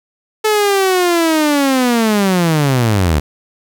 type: linear sweep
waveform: sawtooth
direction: down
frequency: 435.4 to 69.5 Hz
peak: -7 dBFS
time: 0.44-3.2 s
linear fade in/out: 10 ms
effects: 8-bit

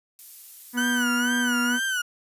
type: noise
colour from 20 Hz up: violet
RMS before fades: -41 dBFS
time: 0.19-1.04 s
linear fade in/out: 0 ms
type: harmonic tone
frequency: 244 Hz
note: B3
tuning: 21 cents flat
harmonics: 1 / 2 / 3 / 4 / 5 / 6 / 7 / 8 / 9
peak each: -24 / -41 / -45 / -36 / -43 / -42 / -40 / -43 / -49 dBFS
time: 0.73-1.8 s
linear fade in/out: 50 ms
type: tone with vibrato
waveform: 35% pulse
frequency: 1484 Hz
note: F#6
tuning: 5 cents sharp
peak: -22 dBFS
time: 0.77-2.02 s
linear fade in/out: 10 ms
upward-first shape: sine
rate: 2.1 Hz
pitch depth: 110 cents each way
effects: resampled to 32000 Hz

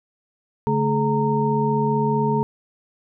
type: tone cluster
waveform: sine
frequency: 143.2 / 218.7 / 425.1 / 922 Hz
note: D3 / A3 / G#4 / A#5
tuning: -43 / -10 / +40 / -19 cents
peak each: -23 dBFS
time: 0.67-2.43 s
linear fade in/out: 0 ms
effects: none

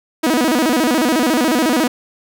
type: tone with vibrato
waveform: sawtooth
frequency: 280 Hz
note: C#4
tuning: 18 cents sharp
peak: -9 dBFS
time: 0.23-1.88 s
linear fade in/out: 10 ms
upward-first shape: square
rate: 14 Hz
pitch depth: 230 cents each way
effects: none

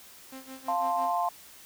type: tone with tremolo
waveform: sawtooth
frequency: 263.7 Hz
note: C4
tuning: 14 cents sharp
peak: -36 dBFS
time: 0.32-1.12 s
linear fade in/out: 5 ms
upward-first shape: sine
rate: 6 Hz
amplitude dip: 85%
type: chord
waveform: sine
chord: F major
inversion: none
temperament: equal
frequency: 698.5 / 880 / 1046.5 Hz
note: F5 / A5 / C6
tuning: 0 / 0 / 0 cents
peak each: -28 / -31 / -30 dBFS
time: 0.68-1.29 s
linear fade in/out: 5 ms
effects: white hiss -51 dBFS RMS until 1.65 s

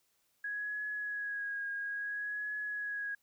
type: tone with vibrato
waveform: sine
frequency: 1661.2 Hz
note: G#6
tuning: in tune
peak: -35 dBFS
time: 0.44-3.15 s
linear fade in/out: 5 ms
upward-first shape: triangle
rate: 0.59 Hz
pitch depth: 34 cents each way
effects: white hiss -75 dBFS RMS until 3.22 s

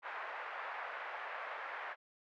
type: band-pass noise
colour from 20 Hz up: white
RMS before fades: -44 dBFS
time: 0.02-1.96 s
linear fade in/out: 50 ms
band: 590 to 1900 Hz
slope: 24 dB/octave
effects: none

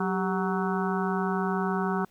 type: harmonic tone with a mistuned harmonic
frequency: 186.3 Hz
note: F#3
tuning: 12 cents sharp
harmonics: 1 / 2 / 4 / 5 / 6 / 7 / 8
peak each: -28 / -31 / -34 / -35 / -36 / -36 / -37 dBFS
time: 0-2.05 s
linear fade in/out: 5 ms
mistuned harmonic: 2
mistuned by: +86 cents
effects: pink hiss -63 dBFS RMS until 2.1 s

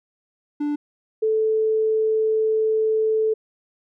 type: tone pair in turn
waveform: triangle / sine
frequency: 293.7 / 437.9 Hz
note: D4 / A4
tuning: 0 / -8 cents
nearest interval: perfect fifth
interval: 692 cents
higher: second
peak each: -19 / -17 dBFS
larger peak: second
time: 0.6-0.76 / 1.22-3.34 s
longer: second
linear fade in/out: 10 ms
effects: none

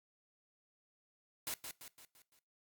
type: noise with echo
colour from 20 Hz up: white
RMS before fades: -40 dBFS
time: 1.47-1.54 s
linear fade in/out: 0 ms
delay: 170 ms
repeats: 5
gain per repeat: -6 dB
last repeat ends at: 2.39 s
effects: noise-tail reverb RT60 0.3 s tail -21 dB re dry + Opus 48 kbps

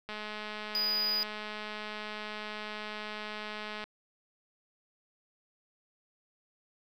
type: click train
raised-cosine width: 0.3 ms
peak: -24 dBFS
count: 796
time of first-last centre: 0.09-3.84 s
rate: 212 Hz
type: tone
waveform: triangle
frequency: 4928 Hz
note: D#8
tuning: 17 cents flat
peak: -27 dBFS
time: 0.75-1.23 s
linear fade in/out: 0 ms
effects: none

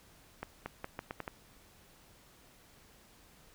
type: accelerating click train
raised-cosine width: 0.5 ms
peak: -23 dBFS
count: 7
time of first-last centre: 0.43-1.279 s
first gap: 230 ms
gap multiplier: 0.8
effects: pink hiss -61 dBFS RMS until 3.54 s

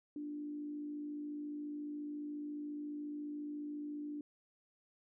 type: tone with frequency modulation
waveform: sine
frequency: 295.2 Hz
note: D4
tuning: 9 cents sharp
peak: -40 dBFS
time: 0.16-4.21 s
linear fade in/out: 2 ms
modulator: 54.3 Hz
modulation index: 0.27
effects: none

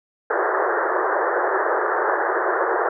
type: band-pass noise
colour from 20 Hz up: pink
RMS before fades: -21 dBFS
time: 0.3-2.89 s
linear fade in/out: 5 ms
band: 350 to 1800 Hz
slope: 96 dB/octave
effects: none

